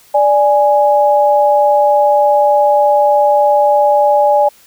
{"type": "tone pair together", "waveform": "sine", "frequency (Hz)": [587.3, 830.6], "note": ["D5", "G#5"], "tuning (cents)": [0, 0], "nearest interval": "tritone", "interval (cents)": 600, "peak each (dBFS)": -10, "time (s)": [0.14, 4.49], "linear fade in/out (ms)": 10, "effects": ["white hiss -46 dBFS RMS until 4.66 s"]}